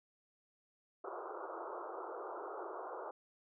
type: band-pass noise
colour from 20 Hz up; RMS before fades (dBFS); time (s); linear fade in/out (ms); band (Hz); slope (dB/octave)
pink; -45; 1.04-3.11; 5; 340 to 1400; 96
effects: none